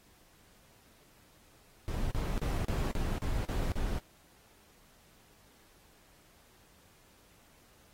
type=noise bursts; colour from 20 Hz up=brown; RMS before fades=-32 dBFS; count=8; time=1.88-3.986 s; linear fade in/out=0 ms; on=230 ms; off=38 ms; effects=pink hiss -63 dBFS RMS until 7.93 s + AAC 48 kbps